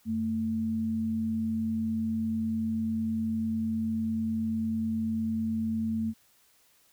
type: tone pair together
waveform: sine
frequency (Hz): 93.63 / 222.7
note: F#2 / A3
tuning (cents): +21 / +21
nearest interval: octave + minor third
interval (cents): 1500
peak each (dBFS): -38 / -27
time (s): 0.05-6.14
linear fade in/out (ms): 50
effects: white hiss -64 dBFS RMS until 6.92 s